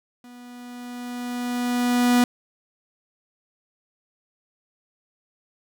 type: tone with level ramp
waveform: 45% pulse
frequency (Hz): 244.7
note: B3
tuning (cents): -16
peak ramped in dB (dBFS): -43 to -14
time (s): 0.24-2.24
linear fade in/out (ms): 2
effects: none